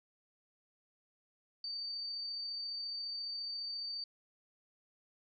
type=tone with amplitude modulation; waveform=sine; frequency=4600 Hz; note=D8; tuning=37 cents flat; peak=-37 dBFS; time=1.64-4.04 s; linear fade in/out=2 ms; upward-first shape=sine; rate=34.5 Hz; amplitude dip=25%; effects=none